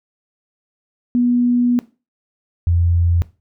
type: tone pair in turn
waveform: sine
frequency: 243.4 / 85.71 Hz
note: B3 / F2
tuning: -25 / -32 cents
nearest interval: octave + tritone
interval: 1807 cents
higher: first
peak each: -12 dBFS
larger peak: neither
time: 1.15-1.79 / 2.67-3.22 s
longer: first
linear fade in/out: 0 ms
effects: noise-tail reverb RT60 0.3 s tail -18 dB re dry